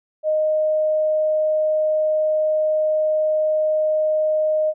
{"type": "tone", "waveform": "sine", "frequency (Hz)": 619, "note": "D#5", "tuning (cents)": -9, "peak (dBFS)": -16, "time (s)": [0.23, 4.74], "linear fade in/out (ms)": 50, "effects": []}